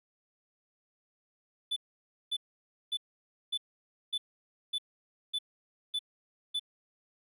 triangle tone bursts, 3489 Hz, A7, 15 cents flat, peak -28 dBFS, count 9, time 1.71-6.596 s, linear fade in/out 10 ms, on 54 ms, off 550 ms, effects none

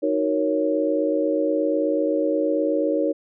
sine chord, D# minor seventh, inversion none, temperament equal, 311.1 / 370 / 466.2 / 554.4 Hz, D#4 / F#4 / A#4 / C#5, 0 / 0 / 0 / 0 cents, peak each -23 / -29 / -25 / -23 dBFS, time 0.02-3.13 s, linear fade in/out 20 ms, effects none

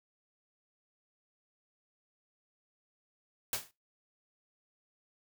white noise with exponential decay, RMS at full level -30 dBFS, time 3.53-3.71 s, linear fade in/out 1 ms, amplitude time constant 39 ms, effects noise-tail reverb RT60 0.2 s tail -17 dB re dry

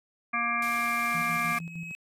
harmonic tone, 235.8 Hz, A#3, 20 cents sharp, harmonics 1 / 3 / 5 / 7 / 9 / 10, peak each -38 / -37 / -29 / -35 / -33 / -31 dBFS, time 0.33-1.59 s, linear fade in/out 10 ms
white noise, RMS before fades -41 dBFS, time 0.62-1.59 s, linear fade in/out 2 ms
triangle tone with exponential growth, 2555 Hz, D#7, 45 cents sharp, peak -34 dBFS, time 0.7-1.95 s, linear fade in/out 0 ms, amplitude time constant 270 ms
sine tone with tremolo, 167.5 Hz, E3, 28 cents sharp, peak -34 dBFS, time 1.14-1.92 s, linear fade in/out 10 ms, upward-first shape square, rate 6.5 Hz, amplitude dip 60%
effects resampled to 32000 Hz

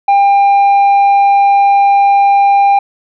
sine tone with tanh clipping, 799 Hz, G5, 33 cents sharp, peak -6 dBFS, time 0.08-2.79 s, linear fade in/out 5 ms, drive 4 dB, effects none

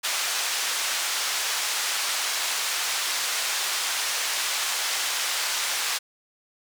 white band-pass noise, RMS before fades -27 dBFS, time 0.03-5.99 s, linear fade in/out 20 ms, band 810 to 6900 Hz, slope 12 dB/octave, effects none

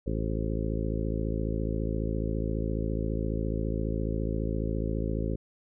harmonic tone with a mistuned harmonic, 54.6 Hz, A1, 13 cents flat, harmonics 1 / 2 / 3 / 4 / 5 / 6 / 7 / 8 / 10, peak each -31 / -34 / -36 / -37 / -38 / -39 / -39 / -40 / -41 dBFS, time 0.06-5.36 s, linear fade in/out 10 ms, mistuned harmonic 10, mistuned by -60 cents, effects none

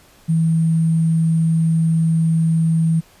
sine tone with sample-and-hold, 162.8 Hz, E3, 21 cents flat, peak -13 dBFS, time 0.28-3.01 s, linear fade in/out 20 ms, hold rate 8820 Hz, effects pink hiss -50 dBFS RMS until 3.2 s + resampled to 32000 Hz

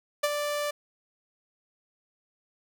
sawtooth tone with ADSR envelope, 587.3 Hz, D5, in tune, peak -17 dBFS, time 0.23-0.71 s, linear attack 10 ms, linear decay 37 ms, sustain -7 dB, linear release 8 ms, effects none

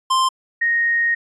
square / sine tone pair in turn, 1046.5 / 1864.7 Hz, C6 / A#6, 0 / 0 cents, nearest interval minor seventh, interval 1000 cents, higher second, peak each -15 dBFS, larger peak neither, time 0.1-0.29 / 0.61-1.15 s, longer second, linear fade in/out 10 ms, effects resampled to 24000 Hz

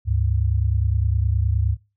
sine tone pair together, 72 / 101.69 Hz, D2 / G#2, -34 / -36 cents, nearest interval tritone, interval 598 cents, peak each -20 dBFS, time 0.05-1.77 s, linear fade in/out 50 ms, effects noise-tail reverb RT60 0.3 s tail -24 dB re dry

